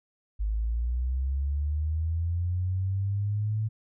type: linear sweep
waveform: sine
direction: up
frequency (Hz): 51 to 110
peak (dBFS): -25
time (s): 0.39-3.69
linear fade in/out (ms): 20
effects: none